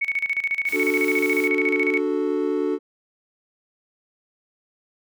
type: tone with tremolo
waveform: sine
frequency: 2222 Hz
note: C#7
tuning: 4 cents sharp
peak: -19 dBFS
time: 0.01-2 s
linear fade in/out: 10 ms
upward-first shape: square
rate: 14 Hz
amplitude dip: 80%
type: noise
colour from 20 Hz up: white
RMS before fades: -39 dBFS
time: 0.65-1.5 s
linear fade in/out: 50 ms
type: chord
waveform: triangle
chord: D major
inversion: none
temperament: equal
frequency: 293.7 / 370 / 440 Hz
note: D4 / F#4 / A4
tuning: 0 / 0 / 0 cents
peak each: -23 dBFS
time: 0.72-2.79 s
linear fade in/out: 50 ms
effects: none